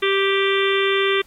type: harmonic tone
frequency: 392 Hz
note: G4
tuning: in tune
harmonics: 1 / 3 / 4 / 5 / 6 / 7 / 8 / 9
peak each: -18 / -25 / -28 / -25 / -26 / -29 / -28 / -27 dBFS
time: 0.02-1.22 s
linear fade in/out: 10 ms
effects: pink hiss -52 dBFS RMS until 1.26 s + MP3 64 kbps